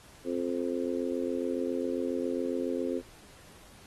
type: harmonic tone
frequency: 87.31 Hz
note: F2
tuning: in tune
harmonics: 3 / 4 / 5 / 6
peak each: -33 / -34 / -35 / -36 dBFS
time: 0.24-3.02 s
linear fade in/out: 50 ms
effects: pink hiss -55 dBFS RMS until 3.86 s + AAC 32 kbps